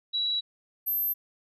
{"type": "tone pair in turn", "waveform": "sine", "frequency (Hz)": [3908, 12361], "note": ["B7", "G9"], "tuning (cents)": [-19, -25], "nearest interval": "octave + minor sixth", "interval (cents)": 1994, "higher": "second", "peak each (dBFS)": -25, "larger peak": "neither", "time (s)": [[0.13, 0.41], [0.86, 1.14]], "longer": "neither", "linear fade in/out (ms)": 20, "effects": []}